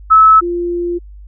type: tone pair in turn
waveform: sine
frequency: 1300 / 347.7 Hz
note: E6 / F4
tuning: -24 / -8 cents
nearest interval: octave + major seventh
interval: 2284 cents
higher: first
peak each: -3 / -15 dBFS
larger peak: first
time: 0.1-0.41 / 0.41-0.99 s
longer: second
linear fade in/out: 20 ms
effects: added 50 Hz sine -32 dBFS peak until 1.27 s